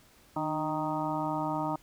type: harmonic tone with a mistuned harmonic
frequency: 155.56 Hz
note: D#3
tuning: in tune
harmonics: 1 / 2 / 4 / 5 / 6 / 7 / 8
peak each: -38 / -34 / -37 / -37 / -34 / -45 / -39 dBFS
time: 0.36-1.76 s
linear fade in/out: 5 ms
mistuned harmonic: 2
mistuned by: -42 cents
effects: pink hiss -60 dBFS RMS until 1.82 s